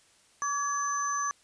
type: tone cluster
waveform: sine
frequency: 1142 / 1685 / 6110 Hz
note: D6 / G#6 / G8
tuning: -49 / +25 / -45 cents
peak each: -29 / -37 / -34 dBFS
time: 0.42-1.31 s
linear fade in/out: 0 ms
effects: white hiss -62 dBFS RMS until 1.43 s + resampled to 22050 Hz